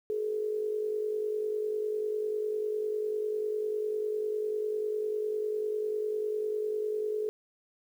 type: tone with amplitude modulation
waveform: sine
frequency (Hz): 426.8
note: G#4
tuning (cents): +47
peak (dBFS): -26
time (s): 0.1-7.29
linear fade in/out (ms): 0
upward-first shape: sine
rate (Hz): 50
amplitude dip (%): 60
effects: 10-bit